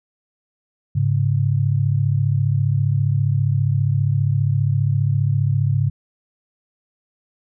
sine tone pair together, 104.3 / 139.22 Hz, G#2 / C#3, +8 / +8 cents, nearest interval perfect fourth, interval 500 cents, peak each -18 dBFS, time 0.95-5.9 s, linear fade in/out 10 ms, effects none

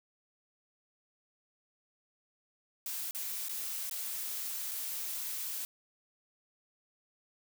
blue noise with dropouts, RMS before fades -38 dBFS, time 2.86-5.65 s, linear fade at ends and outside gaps 1 ms, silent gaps 3.11-3.148 / 3.485-3.494 / 3.897-3.911 / 4.713-4.716 s, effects none

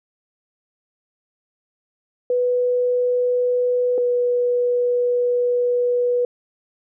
sine tone pair in turn, 493.9 / 488.8 Hz, B4 / B4, 0 / -18 cents, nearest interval unison, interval 18 cents, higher first, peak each -16 dBFS, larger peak neither, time 2.3-3.98 / 3.98-6.25 s, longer second, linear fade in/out 2 ms, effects none

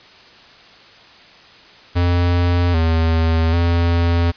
square tone with pitch steps, 87.7 / 81.6 / 85.4 Hz, F2 / E2 / F2, +8 / -17 / -38 cents, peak -14 dBFS, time 1.95-4.32 s, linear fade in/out 20 ms, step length 790 ms, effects white hiss -44 dBFS RMS until 4.36 s + resampled to 11025 Hz

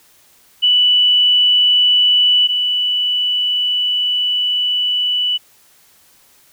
sine tone pair in turn, 2966 / 2966 Hz, F#7 / F#7, +4 / +4 cents, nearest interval unison, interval 0 cents, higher neither, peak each -9 / -14 dBFS, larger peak first, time 0.62-2.48 / 2.48-5.38 s, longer second, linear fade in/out 20 ms, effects white hiss -51 dBFS RMS until 6.52 s

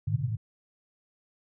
pink band-pass noise, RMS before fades -29 dBFS, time 0.07-0.37 s, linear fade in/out 10 ms, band 100 to 150 Hz, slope 96 dB/octave, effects none

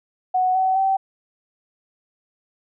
sine tone with pitch steps, 740 / 755.5 / 771.4 Hz, F#5 / F#5 / G5, 0 / +36 / -28 cents, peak -16 dBFS, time 0.34-0.97 s, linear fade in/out 10 ms, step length 210 ms, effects none

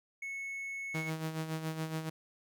triangle tone, 2200 Hz, C#7, 14 cents flat, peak -36 dBFS, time 0.22-1.1 s, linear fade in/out 5 ms
sawtooth tone with tremolo, 159.1 Hz, D#3, 39 cents sharp, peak -29 dBFS, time 0.94-2.1 s, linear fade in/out 10 ms, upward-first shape sine, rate 7.1 Hz, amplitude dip 60%
effects none

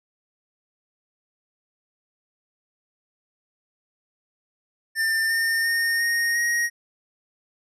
square tone with pitch steps, 1793 / 1814.9 / 1837 / 1859.4 / 1882.1 Hz, A6 / A#6 / A#6 / A#6 / A#6, +32 / -47 / -26 / -5 / +16 cents, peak -21 dBFS, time 4.95-6.7 s, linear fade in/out 50 ms, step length 350 ms, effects resampled to 32000 Hz

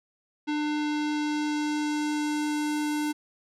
square tone with low-pass filter sweep, 299.5 Hz, D4, 34 cents sharp, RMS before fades -28 dBFS, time 0.47-3.13 s, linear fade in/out 20 ms, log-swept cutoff 3800 to 12000 Hz, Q 1.1, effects none

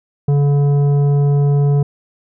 triangle tone with tanh clipping, 143 Hz, D3, 46 cents flat, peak -12 dBFS, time 0.28-1.83 s, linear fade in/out 5 ms, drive 14 dB, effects none

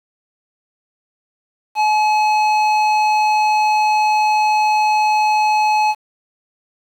square tone, 853 Hz, G#5, 46 cents sharp, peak -13 dBFS, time 1.75-5.95 s, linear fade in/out 50 ms, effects low-pass 4000 Hz 12 dB/octave + 7-bit

